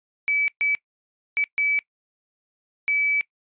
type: tone bursts at uneven times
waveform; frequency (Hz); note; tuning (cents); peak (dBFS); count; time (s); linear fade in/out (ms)
sine; 2296; D7; -40; -19; 5; 0.28-0.48 / 0.61-0.75 / 1.37-1.44 / 1.58-1.79 / 2.88-3.21; 0
effects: noise-tail reverb RT60 0.1 s tail -21 dB re dry + resampled to 8000 Hz